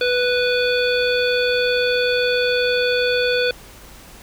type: harmonic tone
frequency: 493.9 Hz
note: B4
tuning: in tune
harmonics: 1 / 3 / 5 / 7 / 9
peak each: -18 / -23 / -25 / -26 / -28 dBFS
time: 0.01-3.51 s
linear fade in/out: 2 ms
effects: added 50 Hz sine -48 dBFS peak until 4.22 s + pink hiss -43 dBFS RMS until 4.22 s